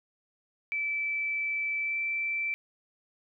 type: tone with pitch glide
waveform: sine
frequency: 2317 to 2333 Hz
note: D7 to D7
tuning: -24 to -12 cents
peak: -28 dBFS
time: 0.72-2.54 s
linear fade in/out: 0 ms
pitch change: +12 cents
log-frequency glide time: 1.81-1.97 s
effects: none